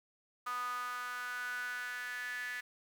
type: tone with high-pass filter sweep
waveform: sawtooth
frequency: 246.9 Hz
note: B3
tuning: in tune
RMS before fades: -40 dBFS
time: 0.46-2.61 s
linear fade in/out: 10 ms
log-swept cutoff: 1200 to 1800 Hz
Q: 8.8
effects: 10-bit